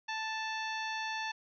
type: harmonic tone with a mistuned harmonic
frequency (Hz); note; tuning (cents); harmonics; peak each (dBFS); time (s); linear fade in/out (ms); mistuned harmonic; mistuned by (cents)
880; A5; 0; 1 / 2 / 3 / 4 / 5 / 6 / 7; -38 / -39 / -42 / -46 / -47 / -52 / -55; 0.08-1.32; 10; 6; +94
effects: none

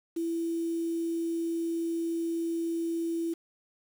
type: tone with quantisation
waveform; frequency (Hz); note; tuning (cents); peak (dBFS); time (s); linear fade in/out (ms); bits
sine; 332.9; E4; +17; -28; 0.16-3.34; 10; 8
effects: none

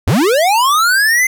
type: linear sweep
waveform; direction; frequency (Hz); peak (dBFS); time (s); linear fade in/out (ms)
square; up; 64.3 to 2093; -10; 0.07-1.27; 5
effects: none

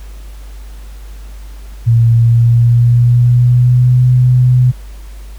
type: tone with pitch glide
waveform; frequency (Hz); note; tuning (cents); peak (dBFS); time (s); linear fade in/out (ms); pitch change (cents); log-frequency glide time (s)
sine; 115.8 to 125.55; A#2 to B2; -11 to +29; -5; 1.86-4.72; 20; +140; 2.16-4.02
effects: added 50 Hz sine -27 dBFS peak until 5.38 s + pink hiss -43 dBFS RMS until 5.38 s

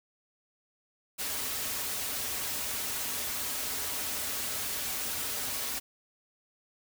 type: noise with comb filter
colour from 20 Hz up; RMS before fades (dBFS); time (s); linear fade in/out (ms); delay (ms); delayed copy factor
white; -34; 1.18-5.8; 20; 5.8; -0.6
effects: none

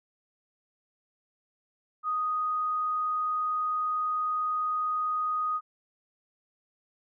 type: tone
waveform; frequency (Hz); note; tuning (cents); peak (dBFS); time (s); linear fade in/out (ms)
sine; 1244.5; D#6; 0; -26; 2.03-5.61; 50
effects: none

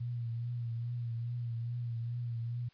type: tone with vibrato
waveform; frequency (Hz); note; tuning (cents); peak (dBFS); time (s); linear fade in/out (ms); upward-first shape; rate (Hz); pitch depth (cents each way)
sine; 118.4; A#2; +27; -34; 0-2.69; 10; triangle; 2.4; 50
effects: white hiss -67 dBFS RMS until 2.73 s + resampled to 11025 Hz

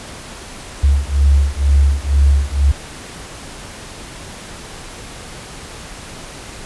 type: beating tone pair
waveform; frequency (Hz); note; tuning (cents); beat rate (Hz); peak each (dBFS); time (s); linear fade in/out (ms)
sine; 69 / 71.1; C#2 / C#2; -7 / +45; 2.1; -13; 0.83-2.72; 10
effects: pink hiss -33 dBFS RMS until 6.65 s + resampled to 24000 Hz

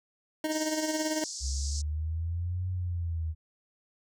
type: tone with tremolo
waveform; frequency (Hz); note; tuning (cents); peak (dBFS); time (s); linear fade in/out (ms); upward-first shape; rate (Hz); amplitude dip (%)
25% pulse; 311.1; D#4; 0; -23; 0.44-1.24; 2; sine; 18; 55
type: band-pass noise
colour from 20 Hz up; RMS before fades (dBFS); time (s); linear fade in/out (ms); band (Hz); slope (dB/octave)
pink; -39; 0.51-1.82; 10; 4800 to 7700; 48
type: linear two-way sweep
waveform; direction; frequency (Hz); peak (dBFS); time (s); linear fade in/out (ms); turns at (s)
sine; up then down; 65.41 to 92.4 to 78.4; -29; 1.4-3.35; 50; 2.69
effects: none

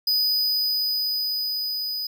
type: tone with level ramp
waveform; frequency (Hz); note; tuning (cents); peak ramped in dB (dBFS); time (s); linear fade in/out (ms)
square; 4978; D#8; 0; -19 to -27; 0.07-2.07; 5
effects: none

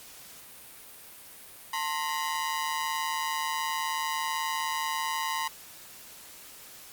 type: ring-modulated tone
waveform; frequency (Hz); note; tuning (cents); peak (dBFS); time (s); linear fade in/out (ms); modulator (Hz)
sawtooth; 978; B5; -17; -22; 1.73-5.48; 5; 79.3
effects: white hiss -48 dBFS RMS until 6.92 s + Opus 48 kbps

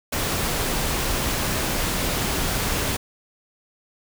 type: noise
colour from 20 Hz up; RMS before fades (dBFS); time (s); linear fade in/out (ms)
pink; -24; 0.12-2.97; 10
effects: none

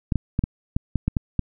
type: clicks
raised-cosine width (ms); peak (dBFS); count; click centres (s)
5; -8; 9; 0.122 / 0.157 / 0.391 / 0.439 / 0.765 / 0.957 / 1.08 / 1.168 / 1.393
effects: none

